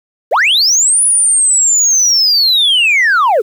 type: linear two-way sweep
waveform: sine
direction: up then down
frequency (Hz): 374.7 to 9956 to 374.7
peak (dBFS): -5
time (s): 0.31-3.42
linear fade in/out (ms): 20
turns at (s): 1.03
effects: tanh soft clip ceiling -6 dBFS + 7-bit